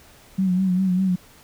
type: tone with vibrato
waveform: sine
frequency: 185.8 Hz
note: F#3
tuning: 7 cents sharp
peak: -17 dBFS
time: 0.38-1.16 s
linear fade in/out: 10 ms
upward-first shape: sine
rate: 5 Hz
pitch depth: 56 cents each way
effects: pink hiss -50 dBFS RMS until 1.43 s